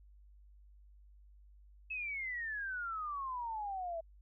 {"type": "exponential sweep", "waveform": "sine", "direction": "down", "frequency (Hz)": [2618, 648], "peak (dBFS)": -37, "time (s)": [1.9, 4.01], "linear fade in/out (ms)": 10, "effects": ["added 50 Hz sine -57 dBFS peak until 4.21 s"]}